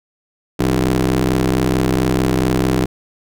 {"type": "ring-modulated tone", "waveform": "20% pulse", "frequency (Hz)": 64.5, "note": "C2", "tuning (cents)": -24, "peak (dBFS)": -6, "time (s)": [0.59, 2.86], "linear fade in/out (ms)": 10, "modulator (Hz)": 237, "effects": []}